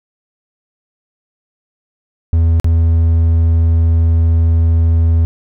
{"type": "tone with dropouts", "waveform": "triangle", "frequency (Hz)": 82.41, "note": "E2", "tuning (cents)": 0, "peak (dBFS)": -6, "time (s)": [2.33, 5.25], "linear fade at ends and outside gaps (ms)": 0, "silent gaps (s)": [2.599, 2.644], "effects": []}